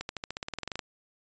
accelerating click train, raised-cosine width 0.2 ms, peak -17 dBFS, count 15, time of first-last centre 0.01-0.792 s, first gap 81 ms, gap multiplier 0.94, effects resampled to 16000 Hz

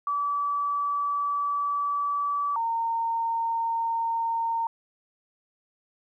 sine tone pair in turn, 1151 / 917 Hz, D6 / A#5, -35 / -29 cents, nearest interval major third, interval 394 cents, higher first, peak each -24 dBFS, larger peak neither, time 0.07-2.56 / 2.56-4.67 s, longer first, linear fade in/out 2 ms, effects 11-bit

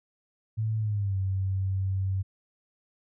sine tone with pitch glide, 109.9 to 95.67 Hz, A2 to G2, -2 to -42 cents, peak -25 dBFS, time 0.57-2.23 s, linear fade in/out 20 ms, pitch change -240 cents, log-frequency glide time 0.78-1.17 s, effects none

